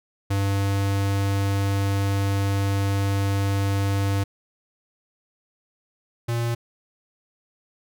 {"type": "tone pair in turn", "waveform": "square", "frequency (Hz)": [98.9, 117.51], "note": ["G2", "A#2"], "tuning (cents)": [16, 14], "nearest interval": "minor third", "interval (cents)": 298, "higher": "second", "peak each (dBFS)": [-21, -23], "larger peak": "first", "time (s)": [[0.3, 4.24], [6.28, 6.55]], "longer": "first", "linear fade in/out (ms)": 10, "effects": []}